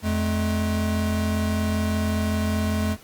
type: tone pair together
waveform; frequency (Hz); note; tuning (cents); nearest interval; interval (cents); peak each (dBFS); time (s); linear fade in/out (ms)
square; 86.3 / 213.7; F2 / G#3; -20 / +50; octave + major third; 1570; -25; 0.02-2.97; 50
effects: pink hiss -49 dBFS RMS until 3.03 s + Opus 48 kbps